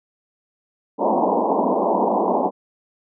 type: band-pass noise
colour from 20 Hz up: white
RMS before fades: -19 dBFS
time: 0.98-2.51 s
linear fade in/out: 50 ms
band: 190 to 1000 Hz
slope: 96 dB/octave
effects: none